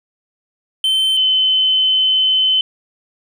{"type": "tone pair in turn", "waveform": ["triangle", "sine"], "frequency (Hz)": [3087, 3053], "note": ["G7", "G7"], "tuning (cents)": [-27, -46], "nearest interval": "unison", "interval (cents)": 19, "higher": "first", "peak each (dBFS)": -11, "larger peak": "neither", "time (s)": [[0.84, 1.17], [1.17, 2.61]], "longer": "second", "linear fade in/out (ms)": 2, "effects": []}